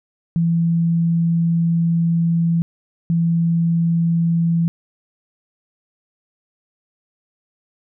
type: tone bursts at uneven times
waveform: sine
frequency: 167.5 Hz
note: E3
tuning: 28 cents sharp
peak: -14 dBFS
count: 2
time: 0.36-2.62 / 3.1-4.68 s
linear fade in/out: 0 ms
effects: none